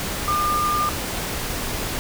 sine tone in noise, 1204 Hz, D6, 43 cents sharp, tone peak -19 dBFS, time 0.28-0.89 s, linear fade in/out 0 ms, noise pink, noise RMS -27 dBFS, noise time 0-1.99 s, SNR +5 dB, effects none

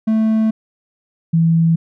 triangle / sine tone pair in turn, 220 / 164.81 Hz, A3 / E3, 0 / 0 cents, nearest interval perfect fourth, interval 500 cents, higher first, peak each -10 dBFS, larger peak neither, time 0.07-0.51 / 1.33-1.76 s, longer first, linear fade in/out 10 ms, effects none

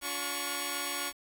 5% pulse tone cluster, 285.7 / 358.1 / 1115 Hz, D4 / F4 / C#6, -48 / +43 / +10 cents, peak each -27 / -28 / -23 dBFS, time 0.01-1.13 s, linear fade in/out 50 ms, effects 9-bit

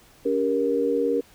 sine chord, G diminished, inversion second, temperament just, 282.2 / 392 / 470.4 Hz, Db4 / G4 / Bb4, +31 / 0 / +16 cents, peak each -26 / -27 / -22 dBFS, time 0.25-1.21 s, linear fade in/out 10 ms, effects pink hiss -54 dBFS RMS until 1.34 s

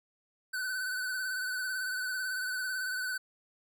square tone with vibrato, 1508 Hz, F#6, 32 cents sharp, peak -33 dBFS, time 0.53-3.18 s, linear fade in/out 10 ms, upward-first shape sine, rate 18 Hz, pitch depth 43 cents each way, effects none

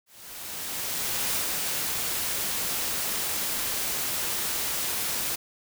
white noise with ADSR envelope, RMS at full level -27 dBFS, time 0.06-5.36 s, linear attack 1300 ms, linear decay 89 ms, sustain -2 dB, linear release 12 ms, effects none

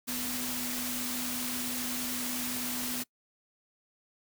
sine tone in noise, 247.3 Hz, B3, 3 cents sharp, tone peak -38 dBFS, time 0.07-3.04 s, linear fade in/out 20 ms, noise white, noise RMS -35 dBFS, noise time 0.07-3.04 s, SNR -6 dB, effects noise-tail reverb RT60 0.1 s tail -23 dB re dry

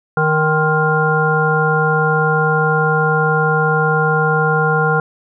harmonic tone with a mistuned harmonic, 155.9 Hz, D#3, 4 cents sharp, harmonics 1 / 3 / 5 / 7 / 9, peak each -17 / -18 / -20 / -22 / -17 dBFS, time 0.17-5 s, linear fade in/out 2 ms, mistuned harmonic 7, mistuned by -60 cents, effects none

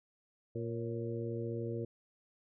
harmonic tone with a mistuned harmonic, 116.54 Hz, A#2, in tune, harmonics 1 / 2 / 3 / 4 / 5, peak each -39 / -44 / -41 / -41 / -48 dBFS, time 0.55-1.85 s, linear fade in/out 5 ms, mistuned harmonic 5, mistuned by -69 cents, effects none

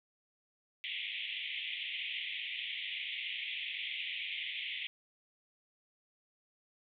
white band-pass noise, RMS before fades -40 dBFS, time 0.84-4.87 s, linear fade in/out 0 ms, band 2000 to 3500 Hz, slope 96 dB/octave, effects none

